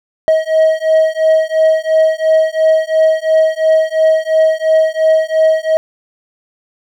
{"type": "beating tone pair", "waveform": "triangle", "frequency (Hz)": [634, 636.9], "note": ["D#5", "D#5"], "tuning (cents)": [32, 40], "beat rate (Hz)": 2.9, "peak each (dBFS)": -10, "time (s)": [0.28, 5.77], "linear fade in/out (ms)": 0, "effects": []}